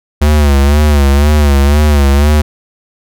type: tone with vibrato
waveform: square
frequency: 72.3 Hz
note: D2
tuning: 27 cents flat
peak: -6 dBFS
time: 0.21-2.42 s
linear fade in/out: 10 ms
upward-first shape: sine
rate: 2 Hz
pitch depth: 79 cents each way
effects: none